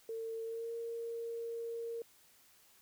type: tone with pitch glide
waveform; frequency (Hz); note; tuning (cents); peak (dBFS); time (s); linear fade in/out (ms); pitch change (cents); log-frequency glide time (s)
sine; 451.5 to 463.1; A4 to A#4; +45 to -11; -38; 0.09-2.02; 2; +44; 0.43-0.72
effects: white hiss -65 dBFS RMS until 2.81 s